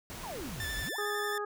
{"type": "noise", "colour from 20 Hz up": "pink", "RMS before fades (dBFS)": -43, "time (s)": [0.1, 0.89], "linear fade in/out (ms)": 0}
{"type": "exponential two-way sweep", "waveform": "sine", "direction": "down then up", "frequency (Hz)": [1108.7, 39.9, 1108.7], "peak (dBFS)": -39, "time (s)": [0.23, 0.97], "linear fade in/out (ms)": 10, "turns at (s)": 0.77}
{"type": "tone with vibrato", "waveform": "sawtooth", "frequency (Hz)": 1760, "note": "A6", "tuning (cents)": 0, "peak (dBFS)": -32, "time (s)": [0.6, 1.38], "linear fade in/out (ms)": 2, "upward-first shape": "square", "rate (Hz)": 11, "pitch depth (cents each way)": 20}
{"type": "harmonic tone", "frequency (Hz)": 414, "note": "G#4", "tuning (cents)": -5, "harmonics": [1, 2, 3, 4], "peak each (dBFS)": [-35, -41, -37, -43], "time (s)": [0.98, 1.45], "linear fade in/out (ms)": 5}
{"effects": []}